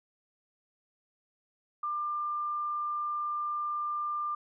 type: tone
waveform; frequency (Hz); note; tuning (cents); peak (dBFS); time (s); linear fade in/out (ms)
sine; 1194; D6; +28; -30; 1.83-4.35; 5
effects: none